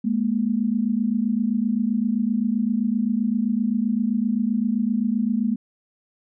sine tone pair together, 210 / 237.7 Hz, G#3 / A#3, +19 / +34 cents, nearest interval major second, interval 215 cents, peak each -22 dBFS, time 0.04-5.56 s, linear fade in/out 10 ms, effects none

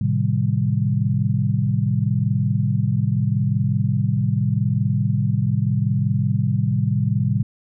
sine chord, A half-diminished seventh, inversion none, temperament equal, 110 / 130.81 / 155.56 / 196 Hz, A2 / C3 / Eb3 / G3, 0 / 0 / 0 / 0 cents, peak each -21 / -21 / -25 / -24 dBFS, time 0.01-7.43 s, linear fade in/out 5 ms, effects none

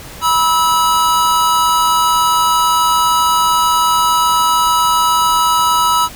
square tone pair together, 974.1 / 1301 Hz, B5 / E6, -24 / -23 cents, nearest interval perfect fourth, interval 501 cents, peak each -14 dBFS, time 0.21-6.09 s, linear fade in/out 50 ms, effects pink hiss -33 dBFS RMS until 6.15 s

